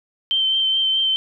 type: tone with vibrato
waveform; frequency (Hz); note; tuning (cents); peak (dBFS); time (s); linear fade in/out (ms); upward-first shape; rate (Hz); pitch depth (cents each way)
sine; 3113; G7; -13; -16; 0.31-1.16; 0; sine; 4.7; 17
effects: none